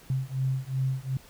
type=beating tone pair; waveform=sine; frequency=130.81 / 133.51 Hz; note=C3 / C3; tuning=0 / +35 cents; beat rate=2.7 Hz; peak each=-29 dBFS; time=0.1-1.17 s; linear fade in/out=2 ms; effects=pink hiss -53 dBFS RMS until 1.29 s